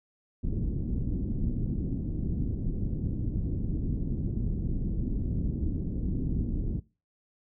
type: low-pass noise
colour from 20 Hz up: pink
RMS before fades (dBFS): -30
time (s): 0.43-6.8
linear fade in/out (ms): 10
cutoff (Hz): 290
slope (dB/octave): 24
effects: noise-tail reverb RT60 0.3 s tail -21 dB re dry